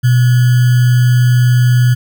sine tone with sample-and-hold, 123.47 Hz, B2, in tune, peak -6 dBFS, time 0.03-1.95 s, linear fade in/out 20 ms, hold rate 1575 Hz, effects none

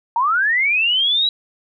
sine linear sweep, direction up, 893 to 3924 Hz, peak -14 dBFS, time 0.16-1.29 s, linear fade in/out 2 ms, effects none

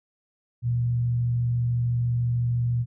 sine tone with frequency modulation, 120 Hz, B2, 49 cents flat, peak -21 dBFS, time 0.62-2.86 s, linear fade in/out 50 ms, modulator 46.1 Hz, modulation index 0.23, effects none

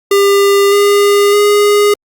square tone with pitch steps, 400 / 406.1 / 412.2 Hz, G4 / G#4 / G#4, +35 / -39 / -13 cents, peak -7 dBFS, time 0.11-1.94 s, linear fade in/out 5 ms, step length 610 ms, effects Opus 48 kbps

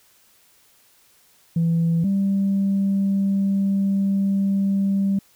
sine tone pair in turn, 166.6 / 196.42 Hz, E3 / G3, +19 / +4 cents, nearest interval minor third, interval 285 cents, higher second, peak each -15 / -16 dBFS, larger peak first, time 1.56-2.04 / 2.04-5.19 s, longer second, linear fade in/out 5 ms, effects tanh soft clip ceiling -14 dBFS + white hiss -57 dBFS RMS until 5.35 s

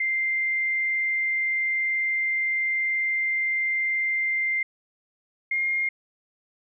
sine tone pair in turn, 2093 / 2127 Hz, C7 / C7, 0 / +28 cents, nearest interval unison, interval 28 cents, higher second, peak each -22 dBFS, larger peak neither, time 0-4.63 / 5.51-5.89 s, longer first, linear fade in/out 5 ms, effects none

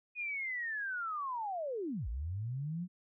sine linear two-way sweep, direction down then up, 2489 to 51.3 to 185.1 Hz, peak -35 dBFS, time 0.15-2.88 s, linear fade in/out 50 ms, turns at 2.08 s, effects none

